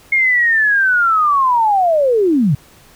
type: linear sweep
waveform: sine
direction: down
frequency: 2160 to 124.4 Hz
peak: -10 dBFS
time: 0.12-2.55 s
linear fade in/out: 5 ms
effects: pink hiss -46 dBFS RMS until 2.95 s